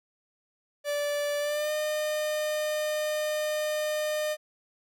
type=tone with pitch glide; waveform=45% pulse; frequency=582 to 608.5 Hz; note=D5 to D#5; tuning=-16 to -39 cents; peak=-27 dBFS; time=0.84-4.37 s; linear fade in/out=50 ms; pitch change=+77 cents; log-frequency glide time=1.39-1.72 s; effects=none